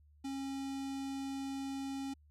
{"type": "tone with notch filter", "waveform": "square", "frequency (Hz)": 272, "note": "C#4", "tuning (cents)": -33, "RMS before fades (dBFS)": -40, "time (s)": [0.24, 2.14], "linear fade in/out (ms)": 10, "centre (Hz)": 1600, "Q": 1.3, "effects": ["added 74 Hz sine -61 dBFS peak until 2.3 s", "low-pass 10000 Hz 12 dB/octave"]}